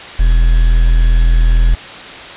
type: tone with quantisation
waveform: triangle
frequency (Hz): 41.2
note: E1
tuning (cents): 0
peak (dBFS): -4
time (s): 0.19-1.75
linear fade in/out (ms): 10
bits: 5
effects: white hiss -29 dBFS RMS until 2.36 s + resampled to 8000 Hz